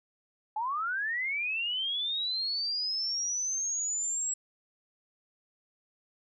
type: linear sweep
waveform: sine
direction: up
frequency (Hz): 830.6 to 7720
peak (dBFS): -29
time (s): 0.56-4.34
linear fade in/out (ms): 5
effects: none